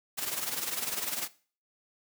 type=noise with tremolo; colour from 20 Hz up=white; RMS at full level=-31 dBFS; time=0.17-1.28 s; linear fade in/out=20 ms; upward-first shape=sine; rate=20 Hz; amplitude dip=65%; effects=noise-tail reverb RT60 0.4 s tail -18 dB re dry + high-pass 150 Hz 12 dB/octave